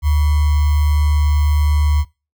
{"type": "tone with sample-and-hold", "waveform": "sine", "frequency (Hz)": 74.3, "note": "D2", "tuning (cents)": 21, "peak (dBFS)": -11, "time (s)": [0.02, 2.05], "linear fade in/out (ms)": 50, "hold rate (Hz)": 1050, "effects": ["noise-tail reverb RT60 0.3 s tail -23 dB re dry"]}